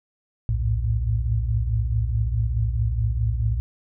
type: tone cluster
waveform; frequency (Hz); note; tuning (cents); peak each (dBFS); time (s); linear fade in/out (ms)
sine; 60 / 76.8 / 108.1 / 112.8; B1 / D#2 / A2 / A2; -49 / -22 / -30 / +44; -23 / -31 / -28 / -24; 0.49-3.6; 0
effects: none